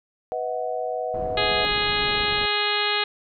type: chord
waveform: sine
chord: B major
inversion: none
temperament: equal with one note detuned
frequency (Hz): 493.9 / 638.6 / 740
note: B4 / D#5 / F#5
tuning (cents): 0 / +45 / 0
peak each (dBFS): -29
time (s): 0.32-1.65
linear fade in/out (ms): 0
type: low-pass noise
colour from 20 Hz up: pink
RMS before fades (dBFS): -35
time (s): 1.14-2.46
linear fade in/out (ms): 2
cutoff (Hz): 650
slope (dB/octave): 12
type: harmonic tone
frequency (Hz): 415.3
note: G#4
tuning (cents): 0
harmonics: 1 / 2 / 3 / 4 / 5 / 6 / 7 / 8 / 9 / 10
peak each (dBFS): -30 / -30 / -30 / -30 / -30 / -30 / -30 / -30 / -30 / -30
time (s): 1.37-3.04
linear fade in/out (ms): 5
effects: none